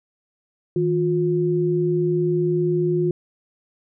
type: tone pair together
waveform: sine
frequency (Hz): 159.02 / 356.3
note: D#3 / F4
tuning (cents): +38 / +35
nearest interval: octave + major second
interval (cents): 1397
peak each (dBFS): -22 / -19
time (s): 0.76-3.11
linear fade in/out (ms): 2
effects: none